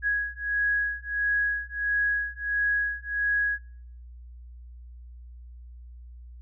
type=beating tone pair; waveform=sine; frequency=1661.2 / 1662.7 Hz; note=G#6 / G#6; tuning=0 / +2 cents; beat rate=1.5 Hz; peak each=-27 dBFS; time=0.02-3.59 s; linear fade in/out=50 ms; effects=noise-tail reverb RT60 0.7 s tail -26 dB re dry + added 60 Hz sine -42 dBFS peak until 6.41 s